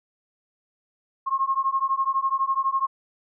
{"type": "beating tone pair", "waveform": "sine", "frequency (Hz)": [1071, 1083], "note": ["C6", "C#6"], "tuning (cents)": [40, -41], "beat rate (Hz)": 12, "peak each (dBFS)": -24, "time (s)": [1.26, 2.87], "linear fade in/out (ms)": 20, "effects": []}